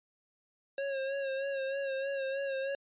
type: tone with vibrato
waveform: square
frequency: 544 Hz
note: C#5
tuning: 33 cents flat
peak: -33 dBFS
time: 0.78-2.75 s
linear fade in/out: 2 ms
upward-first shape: sine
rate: 3.2 Hz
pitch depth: 38 cents each way
effects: resampled to 8000 Hz